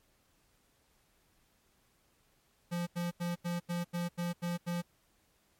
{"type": "tone bursts", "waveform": "square", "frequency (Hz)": 173.6, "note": "F3", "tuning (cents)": -10, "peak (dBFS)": -33, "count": 9, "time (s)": [2.71, 4.822], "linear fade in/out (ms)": 20, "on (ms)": 160, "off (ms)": 84, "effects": ["pink hiss -71 dBFS RMS until 5.59 s", "MP3 64 kbps"]}